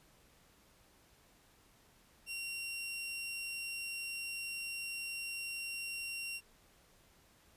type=tone; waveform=sawtooth; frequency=2751 Hz; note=F7; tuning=27 cents flat; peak=-36 dBFS; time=2.26-6.41 s; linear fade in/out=50 ms; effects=pink hiss -66 dBFS RMS until 7.56 s + resampled to 32000 Hz